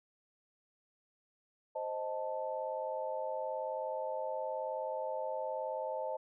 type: chord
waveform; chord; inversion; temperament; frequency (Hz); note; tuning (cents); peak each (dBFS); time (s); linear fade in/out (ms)
sine; A diminished; first; equal; 523.3 / 622.3 / 880; C5 / Eb5 / A5; 0 / 0 / 0; -39 / -39 / -40; 1.75-6.17; 10
effects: none